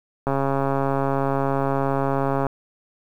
click train, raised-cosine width 1 ms, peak -9 dBFS, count 302, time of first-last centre 0.27-2.467 s, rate 137 Hz, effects 8-bit

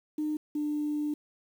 sine tone pair in turn, 304.1 / 297.7 Hz, D#4 / D4, -40 / +24 cents, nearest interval unison, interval 36 cents, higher first, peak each -27 dBFS, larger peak neither, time 0.18-0.37 / 0.55-1.14 s, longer second, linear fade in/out 5 ms, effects tanh soft clip ceiling -23 dBFS + 9-bit

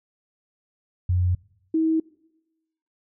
sine tone pair in turn, 90 / 320.7 Hz, F#2 / E4, -47 / -48 cents, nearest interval octave + minor seventh, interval 2199 cents, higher second, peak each -18 dBFS, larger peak neither, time 1.09-1.35 / 1.74-2 s, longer neither, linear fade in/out 5 ms, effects noise-tail reverb RT60 1.0 s tail -24 dB re dry

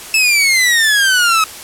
sawtooth exponential sweep, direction down, 2637 to 1272 Hz, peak -6 dBFS, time 0.14-1.44 s, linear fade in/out 2 ms, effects white hiss -31 dBFS RMS until 1.63 s + low-pass 12000 Hz 12 dB/octave

